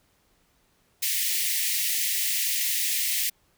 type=high-pass noise; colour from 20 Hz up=white; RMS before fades=-26 dBFS; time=1.02-3.3 s; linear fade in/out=10 ms; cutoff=1800 Hz; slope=96 dB/octave; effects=pink hiss -66 dBFS RMS until 3.57 s